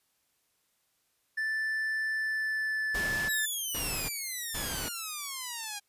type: tone with pitch glide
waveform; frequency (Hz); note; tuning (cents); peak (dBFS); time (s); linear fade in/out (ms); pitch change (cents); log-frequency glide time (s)
triangle; 1760 to 1736.8; A6 to A6; 0 to -23; -27; 1.37-3.46; 10; -23; 2.13-3.31
type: noise bursts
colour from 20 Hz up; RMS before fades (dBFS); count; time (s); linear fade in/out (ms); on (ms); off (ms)
pink; -37; 3; 2.94-4.89; 10; 350; 450
type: exponential sweep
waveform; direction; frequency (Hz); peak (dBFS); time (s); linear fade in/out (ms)
5% pulse; down; 3935 to 804; -24; 3.28-5.8; 20
effects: white hiss -74 dBFS RMS until 5.88 s + resampled to 32000 Hz